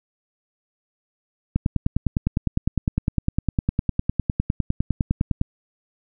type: click train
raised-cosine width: 5 ms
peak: -7 dBFS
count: 39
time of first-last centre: 1.56-5.414 s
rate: 9.86 Hz
effects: none